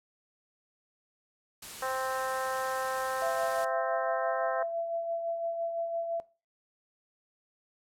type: noise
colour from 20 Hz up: white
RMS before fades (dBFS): -43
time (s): 1.62-3.65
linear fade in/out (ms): 5
type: harmonic tone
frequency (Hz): 261.6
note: C4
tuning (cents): 0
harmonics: 2 / 3 / 4 / 5 / 6 / 7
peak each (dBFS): -35 / -36 / -37 / -38 / -40 / -43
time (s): 1.82-4.63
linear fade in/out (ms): 5
type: tone with tremolo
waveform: sine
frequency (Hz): 672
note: E5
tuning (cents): +33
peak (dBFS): -29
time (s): 3.22-6.2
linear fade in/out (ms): 0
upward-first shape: sine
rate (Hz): 5.9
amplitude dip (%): 45
effects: noise-tail reverb RT60 0.3 s tail -18 dB re dry + low-pass 12000 Hz 12 dB/octave